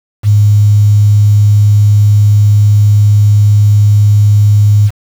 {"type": "tone with quantisation", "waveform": "sine", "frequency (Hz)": 103.83, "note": "G#2", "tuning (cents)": 0, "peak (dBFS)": -3, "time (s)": [0.23, 4.91], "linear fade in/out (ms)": 50, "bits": 5, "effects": []}